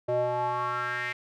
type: tone with band-pass filter sweep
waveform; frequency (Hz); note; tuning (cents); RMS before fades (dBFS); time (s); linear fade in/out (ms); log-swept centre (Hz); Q
square; 122.9; B2; -8; -29; 0.08-1.13; 10; 540 to 2100; 4.6
effects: none